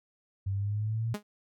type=exponential sweep; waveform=sine; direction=up; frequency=96.3 to 116.54 Hz; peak=-28 dBFS; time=0.46-1.14 s; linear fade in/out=10 ms
type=tone with exponential decay; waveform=sawtooth; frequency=207.7 Hz; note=G#3; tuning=in tune; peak=-26 dBFS; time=1.14-1.23 s; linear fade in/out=5 ms; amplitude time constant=19 ms
effects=none